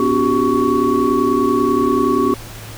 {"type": "tone cluster", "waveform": "sine", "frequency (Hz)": [249.6, 287.4, 364.2, 394.6, 1120], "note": ["B3", "D4", "F#4", "G4", "C#6"], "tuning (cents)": [19, -37, -27, 11, 18], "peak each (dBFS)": -19, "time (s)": [0, 2.34], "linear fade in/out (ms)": 2, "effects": ["added 109 Hz sine -34 dBFS peak until 2.77 s", "pink hiss -35 dBFS RMS until 2.77 s"]}